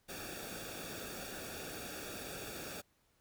pink noise with comb filter, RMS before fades -45 dBFS, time 0.08-2.82 s, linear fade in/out 20 ms, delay 0.98 ms, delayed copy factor -0.75, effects pink hiss -74 dBFS RMS until 3.2 s

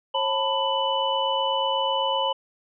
sine tone cluster, 541 / 887 / 995 / 2985 Hz, C#5 / A5 / B5 / F#7, -42 / +14 / +13 / +15 cents, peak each -27 dBFS, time 0.14-2.33 s, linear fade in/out 10 ms, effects none

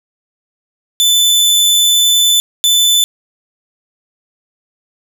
sawtooth tone bursts at uneven times, 3511 Hz, A7, 4 cents flat, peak -5 dBFS, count 2, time 1-2.4 / 2.64-3.04 s, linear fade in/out 0 ms, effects none

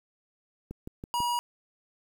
click train, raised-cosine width 3 ms, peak -25 dBFS, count 4, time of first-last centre 0.71-1.203 s, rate 6.08 Hz
square tone, 961 Hz, B5, 48 cents flat, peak -27 dBFS, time 1.14-1.39 s, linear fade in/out 0 ms
effects 9-bit

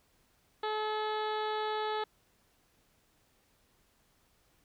harmonic tone with a mistuned harmonic, 429.5 Hz, A4, 42 cents flat, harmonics 1 / 2 / 3 / 4 / 5 / 6 / 7 / 8 / 9 / 10, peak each -35 / -35 / -40 / -44 / -50 / -55 / -51 / -47 / -48 / -53 dBFS, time 0.63-2.04 s, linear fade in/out 5 ms, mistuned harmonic 10, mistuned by +28 cents, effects pink hiss -70 dBFS RMS until 4.64 s

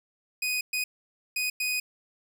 sawtooth tone bursts at uneven times, 2493 Hz, D#7, 3 cents sharp, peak -23 dBFS, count 4, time 0.42-0.61 / 0.73-0.84 / 1.36-1.5 / 1.6-1.8 s, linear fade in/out 5 ms, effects none

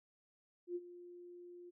sine tone with ADSR envelope, 352.1 Hz, F4, 14 cents sharp, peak -36 dBFS, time 0.67-1.71 s, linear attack 85 ms, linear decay 41 ms, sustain -15 dB, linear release 21 ms, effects none

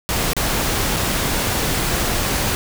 pink noise with dropouts, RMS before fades -20 dBFS, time 0.09-2.55 s, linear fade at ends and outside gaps 0 ms, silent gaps 0.333-0.366 / 0.962-0.966 s, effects none

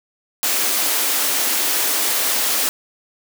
white high-pass noise, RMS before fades -19 dBFS, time 0.43-2.69 s, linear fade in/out 0 ms, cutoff 230 Hz, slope 48 dB/octave, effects none

